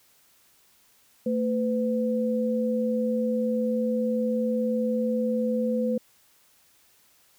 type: tone pair together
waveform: sine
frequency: 224.6 / 504.2 Hz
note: A3 / B4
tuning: +36 / +36 cents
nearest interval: octave + major second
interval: 1400 cents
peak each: -25 / -26 dBFS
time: 1.26-5.98 s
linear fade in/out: 5 ms
effects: white hiss -61 dBFS RMS until 7.38 s